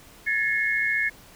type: tone cluster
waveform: sine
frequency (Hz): 1702 / 1816 / 2167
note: G#6 / A#6 / C#7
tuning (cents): +42 / -46 / -40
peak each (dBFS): -26 / -29 / -24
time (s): 0.26-1.1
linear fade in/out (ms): 20
effects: pink hiss -50 dBFS RMS until 1.35 s